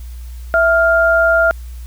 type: tone pair together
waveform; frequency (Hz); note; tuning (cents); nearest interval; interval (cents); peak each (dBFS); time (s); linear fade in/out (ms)
sine; 660.7 / 1400; E5 / F6; +4 / +4; octave + minor second; 1300; -12; 0.54-1.51; 0
effects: added 60 Hz sine -27 dBFS peak until 1.86 s + white hiss -47 dBFS RMS until 1.86 s